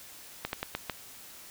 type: slowing click train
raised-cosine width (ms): 0.3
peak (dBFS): -15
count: 5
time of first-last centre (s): 0.45-0.897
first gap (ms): 81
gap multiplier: 1.22
effects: white hiss -49 dBFS RMS until 1.5 s